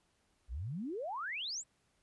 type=exponential sweep; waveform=sine; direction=up; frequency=50.8 to 8140 Hz; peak=-37 dBFS; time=0.48-1.64 s; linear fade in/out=50 ms; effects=pink hiss -75 dBFS RMS until 2.02 s + resampled to 24000 Hz